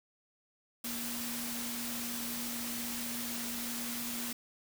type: tone in noise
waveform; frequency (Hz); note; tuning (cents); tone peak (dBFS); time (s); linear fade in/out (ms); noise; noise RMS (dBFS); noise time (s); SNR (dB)
sine; 237.5; A#3; +33; -41; 0.84-4.33; 5; white; -39; 0.84-4.33; -5
effects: none